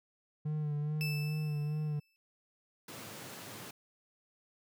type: tone with vibrato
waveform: triangle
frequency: 150 Hz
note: D3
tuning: 37 cents sharp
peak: -30 dBFS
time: 0.45-2 s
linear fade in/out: 10 ms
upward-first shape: sine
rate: 2.4 Hz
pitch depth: 36 cents each way
type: tone with exponential decay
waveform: 30% pulse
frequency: 2637 Hz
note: E7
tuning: in tune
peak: -32 dBFS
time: 1.01-2.16 s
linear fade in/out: 0 ms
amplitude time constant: 250 ms
type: high-pass noise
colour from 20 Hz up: pink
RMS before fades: -47 dBFS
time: 2.88-3.71 s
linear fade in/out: 5 ms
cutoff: 100 Hz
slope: 48 dB/octave
effects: none